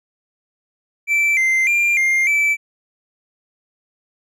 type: tone with pitch steps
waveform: triangle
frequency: 2331 / 2082 / 2387 / 2113 / 2317 Hz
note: D7 / C7 / D7 / C7 / D7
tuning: -14 / -9 / +28 / +16 / -24 cents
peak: -12 dBFS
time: 1.07-2.57 s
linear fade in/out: 50 ms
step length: 300 ms
effects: none